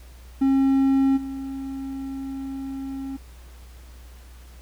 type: tone with level steps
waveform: triangle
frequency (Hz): 270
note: C#4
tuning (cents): -45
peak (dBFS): -14 / -27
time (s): 0.41-3.17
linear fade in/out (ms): 10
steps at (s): 1.16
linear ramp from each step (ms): 20
effects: added 61 Hz sine -42 dBFS peak until 4.61 s + pink hiss -53 dBFS RMS until 4.61 s